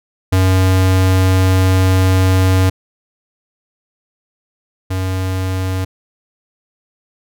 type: tone pair in turn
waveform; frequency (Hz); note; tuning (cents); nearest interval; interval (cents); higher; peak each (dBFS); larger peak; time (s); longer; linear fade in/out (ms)
square; 93.7 / 93.7; F#2 / F#2; +22 / +22; unison; 0; neither; -10 / -17; first; 0.32-2.7 / 4.9-5.85; first; 10
effects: none